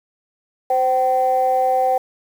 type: tone pair together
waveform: sine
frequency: 518 / 767.9 Hz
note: C5 / G5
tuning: -17 / -36 cents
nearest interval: perfect fifth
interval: 681 cents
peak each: -18 / -15 dBFS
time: 0.7-1.98 s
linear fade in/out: 5 ms
effects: tanh soft clip ceiling -8 dBFS + 7-bit